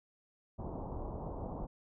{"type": "low-pass noise", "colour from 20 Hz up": "pink", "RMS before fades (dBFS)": -41, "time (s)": [0.58, 1.67], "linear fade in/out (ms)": 20, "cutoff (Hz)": 1000, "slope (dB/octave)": 48, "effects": []}